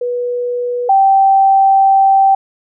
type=tone pair in turn; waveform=sine; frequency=488.1 / 778.6 Hz; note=B4 / G5; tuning=-20 / -12 cents; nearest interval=minor sixth; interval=808 cents; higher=second; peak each=-15 / -6 dBFS; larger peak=second; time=0.01-0.89 / 0.89-2.35 s; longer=second; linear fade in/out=5 ms; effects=none